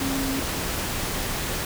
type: tone in noise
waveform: sine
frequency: 270 Hz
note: C#4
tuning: 45 cents flat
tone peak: -26 dBFS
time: 0.01-0.4 s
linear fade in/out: 2 ms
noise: pink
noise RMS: -28 dBFS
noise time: 0-1.65 s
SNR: -1 dB
effects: none